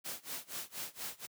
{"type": "noise with tremolo", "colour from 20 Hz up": "white", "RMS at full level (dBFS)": -40, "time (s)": [0.04, 1.27], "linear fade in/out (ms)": 20, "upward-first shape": "sine", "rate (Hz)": 4.2, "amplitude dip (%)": 95, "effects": ["high-pass 100 Hz 12 dB/octave"]}